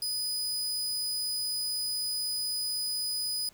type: tone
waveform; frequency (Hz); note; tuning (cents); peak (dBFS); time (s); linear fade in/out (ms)
sawtooth; 4978; D#8; 0; -27; 0.02-3.49; 2
effects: pink hiss -60 dBFS RMS until 3.53 s

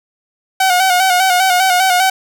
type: tone with vibrato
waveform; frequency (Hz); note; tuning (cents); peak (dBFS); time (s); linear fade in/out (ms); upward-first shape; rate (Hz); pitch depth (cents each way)
sawtooth; 740; F#5; 0; -6; 0.6-2.1; 5; square; 5; 49
effects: none

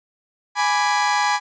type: chord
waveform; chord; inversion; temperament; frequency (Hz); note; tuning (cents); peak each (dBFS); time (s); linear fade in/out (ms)
30% pulse; G# diminished; none; equal; 830.6 / 987.8 / 1174.7; G#5 / B5 / D6; 0 / 0 / 0; -17 / -19 / -23; 0.55-1.4; 50
effects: resampled to 16000 Hz

